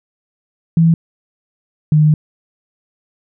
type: tone pair in turn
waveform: sine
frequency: 164.81 / 152.66 Hz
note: E3 / D#3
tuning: 0 / -33 cents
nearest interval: minor second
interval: 133 cents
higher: first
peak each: -7 dBFS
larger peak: neither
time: 0.77-0.94 / 1.92-2.14 s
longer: second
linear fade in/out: 2 ms
effects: none